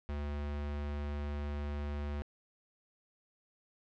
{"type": "tone", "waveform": "square", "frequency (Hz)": 72.8, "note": "D2", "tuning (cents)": -15, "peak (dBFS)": -36, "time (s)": [0.09, 2.22], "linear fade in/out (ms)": 0, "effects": ["low-pass 3000 Hz 12 dB/octave"]}